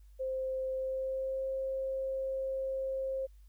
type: tone with pitch glide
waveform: sine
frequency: 523.3 to 531.8 Hz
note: C5 to C5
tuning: 0 to +28 cents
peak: -32 dBFS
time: 0.19-3.27 s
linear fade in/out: 20 ms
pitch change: +28 cents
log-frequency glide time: 0.73-1.47 s
effects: added 50 Hz sine -53 dBFS peak until 3.48 s + white hiss -75 dBFS RMS until 3.48 s